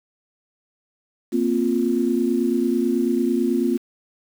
sine chord, Bb suspended second, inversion none, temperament just, 233.1 / 262.2 / 349.6 Hz, Bb3 / C4 / F4, 0 / +4 / +2 cents, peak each -22 dBFS, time 1.32-3.78 s, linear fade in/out 20 ms, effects 7-bit

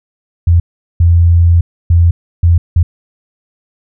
sine tone bursts at uneven times, 85.3 Hz, F2, 40 cents flat, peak -4 dBFS, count 5, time 0.47-0.6 / 1-1.61 / 1.9-2.11 / 2.43-2.58 / 2.76-2.83 s, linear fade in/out 5 ms, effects none

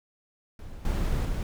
brown noise with level steps, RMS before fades -41 / -26 / -29 dBFS, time 0.59-1.43 s, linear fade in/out 2 ms, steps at 0.85 / 1.25 s, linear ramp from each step 2 ms, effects none

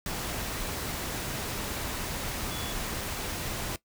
sine tone in noise, 3418 Hz, G#7, 49 cents sharp, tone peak -41 dBFS, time 2.51-2.72 s, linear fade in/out 2 ms, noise pink, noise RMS -34 dBFS, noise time 0.06-3.76 s, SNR -10 dB, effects noise-tail reverb RT60 0.1 s tail -18 dB re dry

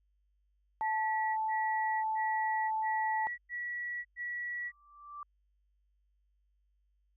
sine tone bursts, 1936 Hz, B6, 35 cents flat, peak -35 dBFS, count 6, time 0.81-4.72 s, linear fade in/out 50 ms, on 560 ms, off 110 ms
sine tone, 875 Hz, A5, 10 cents flat, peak -30 dBFS, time 0.81-3.27 s, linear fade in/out 0 ms
sine tone with exponential growth, 1170 Hz, D6, 7 cents flat, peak -39 dBFS, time 4.49-5.23 s, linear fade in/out 2 ms, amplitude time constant 160 ms
effects added 50 Hz sine -70 dBFS peak until 7.16 s

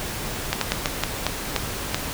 slowing click train, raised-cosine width 0.2 ms, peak -3 dBFS, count 8, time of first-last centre 0.53-1.945 s, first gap 83 ms, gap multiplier 1.29, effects pink hiss -30 dBFS RMS until 2.13 s

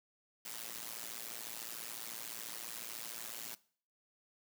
white noise with amplitude modulation, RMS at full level -41 dBFS, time 0.45-3.55 s, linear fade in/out 5 ms, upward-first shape sine, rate 114 Hz, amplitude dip 95%, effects noise-tail reverb RT60 0.5 s tail -20 dB re dry + high-pass 150 Hz 12 dB/octave

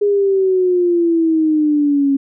sine exponential sweep, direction down, 413 to 273.4 Hz, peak -11 dBFS, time 0.01-2.17 s, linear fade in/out 10 ms, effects none

